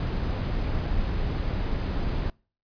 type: noise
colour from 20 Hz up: brown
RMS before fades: -27 dBFS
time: 0-2.3 s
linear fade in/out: 2 ms
effects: noise-tail reverb RT60 0.4 s tail -26 dB re dry + resampled to 11025 Hz